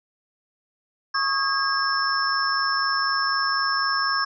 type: tone cluster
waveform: sine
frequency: 1104 / 1248 / 1626 / 5310 Hz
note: C#6 / D#6 / G#6 / E8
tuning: -7 / +5 / -37 / +12 cents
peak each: -25 / -29 / -25 / -26 dBFS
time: 1.14-4.25 s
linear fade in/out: 10 ms
effects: none